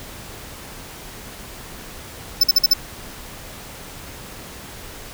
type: tone bursts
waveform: square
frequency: 5274 Hz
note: E8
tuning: in tune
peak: -10 dBFS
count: 5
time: 2.41-2.736 s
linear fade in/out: 5 ms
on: 26 ms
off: 49 ms
effects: pink hiss -37 dBFS RMS until 5.13 s